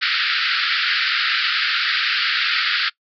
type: band-pass noise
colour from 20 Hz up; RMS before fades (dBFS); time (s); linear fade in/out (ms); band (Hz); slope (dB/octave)
pink; -20; 0.01-2.9; 20; 1300 to 4900; 96
effects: noise-tail reverb RT60 0.1 s tail -22 dB re dry